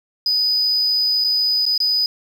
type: tone with dropouts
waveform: triangle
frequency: 4978 Hz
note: D#8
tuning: in tune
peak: -13 dBFS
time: 0.26-2.06 s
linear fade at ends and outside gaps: 2 ms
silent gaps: 1.241-1.245 / 1.655-1.663 / 1.778-1.802 s
effects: tanh soft clip ceiling -11 dBFS + 7-bit